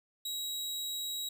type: tone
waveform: sawtooth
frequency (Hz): 3847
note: B7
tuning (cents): -46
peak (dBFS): -32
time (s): 0.25-1.29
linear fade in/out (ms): 5
effects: none